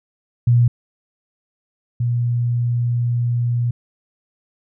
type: tone pair in turn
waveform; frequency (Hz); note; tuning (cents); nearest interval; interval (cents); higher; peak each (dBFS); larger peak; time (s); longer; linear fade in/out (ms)
sine; 120.1 / 120.1; B2 / B2; -48 / -48; unison; 0; neither; -10 / -16; first; 0.47-0.68 / 2-3.71; second; 5
effects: none